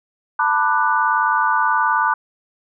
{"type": "chord", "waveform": "sine", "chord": "B minor seventh", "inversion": "third", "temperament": "just", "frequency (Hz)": [889, 987.8, 1185.3, 1481.6], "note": ["A5", "B5", "D6", "F#6"], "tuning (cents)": [18, 0, 16, 2], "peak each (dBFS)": -20, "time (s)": [0.39, 2.14], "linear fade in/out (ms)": 5, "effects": []}